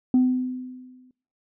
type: tone with exponential decay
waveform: sine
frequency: 253.9 Hz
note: B3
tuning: 48 cents sharp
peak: -12 dBFS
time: 0.14-1.11 s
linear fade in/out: 2 ms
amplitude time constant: 210 ms
effects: noise-tail reverb RT60 0.6 s tail -23 dB re dry + tanh soft clip ceiling -12 dBFS